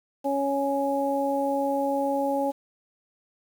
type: harmonic tone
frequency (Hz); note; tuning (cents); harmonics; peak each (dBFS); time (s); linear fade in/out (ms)
277.8; C#4; +4; 1 / 2 / 3; -28 / -26 / -28; 0.24-2.52; 20
effects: 8-bit